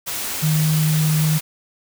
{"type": "tone in noise", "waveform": "sine", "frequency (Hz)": 155.2, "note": "D#3", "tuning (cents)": -4, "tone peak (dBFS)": -15, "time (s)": [0.42, 1.39], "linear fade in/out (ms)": 20, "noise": "white", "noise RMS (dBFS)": -26, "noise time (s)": [0.06, 1.41], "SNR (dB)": 8, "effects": []}